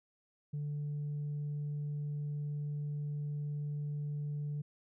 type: tone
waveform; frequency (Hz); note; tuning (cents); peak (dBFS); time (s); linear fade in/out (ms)
sine; 146.83; D3; 0; -33; 0.53-4.62; 10
effects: tanh soft clip ceiling -33 dBFS